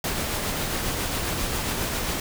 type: noise with tremolo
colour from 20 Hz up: pink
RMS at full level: -26 dBFS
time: 0.04-2.2 s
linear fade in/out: 2 ms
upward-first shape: triangle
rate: 7.4 Hz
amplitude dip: 30%
effects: none